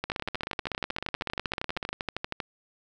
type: two click trains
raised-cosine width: 0.3 ms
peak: -15 / -14 dBFS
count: 30 / 31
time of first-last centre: 0.1-1.89 / 0.04-2.402 s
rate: 16.2 / 12.7 Hz
effects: none